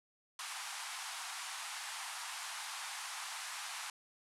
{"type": "band-pass noise", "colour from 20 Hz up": "pink", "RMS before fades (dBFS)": -44, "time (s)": [0.39, 3.9], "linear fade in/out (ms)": 2, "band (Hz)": [790, 11000], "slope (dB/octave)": 48, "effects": []}